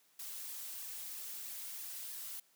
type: noise with flanger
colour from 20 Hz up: blue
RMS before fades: -45 dBFS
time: 0.19-2.4 s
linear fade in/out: 5 ms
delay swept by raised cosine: 1.3 to 6.3 ms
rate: 3.1 Hz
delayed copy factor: -0.8
effects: white hiss -70 dBFS RMS until 2.55 s + high-pass 150 Hz 12 dB/octave